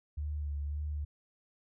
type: tone with vibrato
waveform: sine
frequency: 73.42 Hz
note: D2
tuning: in tune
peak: -33 dBFS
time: 0.17-1.05 s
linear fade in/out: 10 ms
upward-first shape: sine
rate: 1.8 Hz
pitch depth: 34 cents each way
effects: none